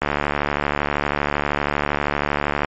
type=click train; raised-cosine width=0.5 ms; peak=-4 dBFS; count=192; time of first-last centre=0.02-2.647 s; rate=72.7 Hz; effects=MP3 48 kbps